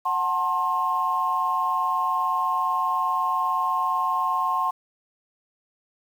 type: chord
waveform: sine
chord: F# diminished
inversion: none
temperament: just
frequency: 740 / 888 / 1065.6 Hz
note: F#5 / A5 / C6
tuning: 0 / +16 / +31 cents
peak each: -28 / -28 / -22 dBFS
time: 0.05-4.71 s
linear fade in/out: 10 ms
effects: tanh soft clip ceiling -12 dBFS + 8-bit